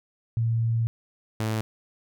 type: tone pair in turn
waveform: sine / sawtooth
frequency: 114.7 / 109.71 Hz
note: A#2 / A2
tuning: -28 / -5 cents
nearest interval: minor second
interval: 77 cents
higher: first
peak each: -21 dBFS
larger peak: neither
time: 0.37-0.87 / 1.4-1.61 s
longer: first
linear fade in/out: 0 ms
effects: none